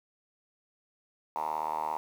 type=tone with band-pass filter; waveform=5% pulse; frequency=77.78 Hz; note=D#2; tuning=in tune; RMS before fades=-33 dBFS; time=1.36-1.97 s; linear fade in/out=0 ms; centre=920 Hz; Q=8.6; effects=9-bit